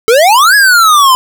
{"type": "exponential two-way sweep", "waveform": "square", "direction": "up then down", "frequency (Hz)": [430, 1700, 1009], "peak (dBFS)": -4, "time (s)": [0.08, 1.15], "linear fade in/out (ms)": 0, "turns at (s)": 0.55, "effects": []}